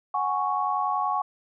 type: chord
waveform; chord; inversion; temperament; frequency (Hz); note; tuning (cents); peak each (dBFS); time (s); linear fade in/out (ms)
sine; F# suspended second; none; equal; 740 / 830.6 / 1108.7; F#5 / G#5 / C#6; 0 / 0 / 0; -29 / -28 / -26; 0.14-1.22; 5
effects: none